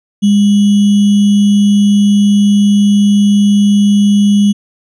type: tone with sample-and-hold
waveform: sine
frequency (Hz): 203.6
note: G#3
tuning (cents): -34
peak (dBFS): -5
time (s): 0.22-4.53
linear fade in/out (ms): 20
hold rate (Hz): 3150
effects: resampled to 22050 Hz